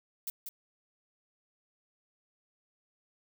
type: noise with echo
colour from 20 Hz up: violet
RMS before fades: -36 dBFS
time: 0.27-0.3 s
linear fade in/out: 2 ms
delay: 190 ms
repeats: 1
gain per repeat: -5 dB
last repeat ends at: 0.49 s
effects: none